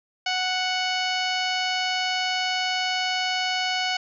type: harmonic tone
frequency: 740 Hz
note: F#5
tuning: in tune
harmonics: 1 / 2 / 3 / 4 / 5 / 6 / 7 / 8 / 9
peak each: -28 / -31 / -30 / -29 / -39 / -32 / -35 / -43 / -43 dBFS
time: 0.26-3.97 s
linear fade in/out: 5 ms
effects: none